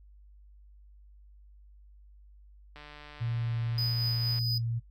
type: click train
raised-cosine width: 0.3 ms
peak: -32 dBFS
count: 242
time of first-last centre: 2.76-4.388 s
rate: 148 Hz
type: tone with vibrato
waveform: sine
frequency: 116.54 Hz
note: A#2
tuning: in tune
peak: -29 dBFS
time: 3.2-4.8 s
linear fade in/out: 20 ms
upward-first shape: triangle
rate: 1.9 Hz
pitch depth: 10 cents each way
type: tone with tremolo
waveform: triangle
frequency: 4978 Hz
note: D#8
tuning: in tune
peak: -27 dBFS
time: 3.78-4.58 s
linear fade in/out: 2 ms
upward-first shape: triangle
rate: 4.3 Hz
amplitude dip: 40%
effects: noise-tail reverb RT60 0.1 s tail -18 dB re dry + added 50 Hz sine -52 dBFS peak until 4.9 s